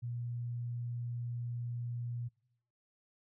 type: tone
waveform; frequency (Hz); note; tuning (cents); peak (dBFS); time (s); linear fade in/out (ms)
sine; 119.9; A#2; +49; -36; 0.02-2.29; 20
effects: noise-tail reverb RT60 0.8 s tail -25 dB re dry